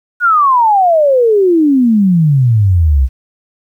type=exponential sweep; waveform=sine; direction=down; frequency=1480 to 61.74 Hz; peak=-6 dBFS; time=0.2-3.09 s; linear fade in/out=50 ms; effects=8-bit